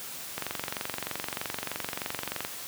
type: click train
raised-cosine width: 0.3 ms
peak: -15 dBFS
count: 49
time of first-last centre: 0.38-2.449 s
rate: 23.2 Hz
effects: white hiss -40 dBFS RMS until 2.67 s + high-pass 80 Hz 12 dB/octave